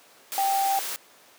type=tone in noise; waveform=sine; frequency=784 Hz; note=G5; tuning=in tune; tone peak=-21 dBFS; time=0.38-0.79 s; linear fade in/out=0 ms; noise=white; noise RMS=-32 dBFS; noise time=0.32-0.96 s; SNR=+8 dB; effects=pink hiss -53 dBFS RMS until 1.38 s + high-pass 400 Hz 12 dB/octave